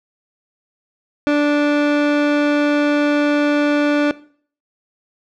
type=tone; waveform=30% pulse; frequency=292.8 Hz; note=D4; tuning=5 cents flat; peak=-10 dBFS; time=1.27-4.11 s; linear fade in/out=0 ms; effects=noise-tail reverb RT60 0.5 s tail -19 dB re dry + low-pass 3000 Hz 12 dB/octave